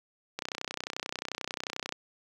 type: click train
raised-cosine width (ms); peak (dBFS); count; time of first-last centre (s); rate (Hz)
0.2; -16; 49; 0.39-1.924; 31.3
effects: high-pass 200 Hz 12 dB/octave + 9-bit